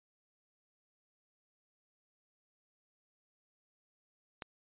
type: click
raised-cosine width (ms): 0.3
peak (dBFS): -25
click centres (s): 4.422
effects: resampled to 8000 Hz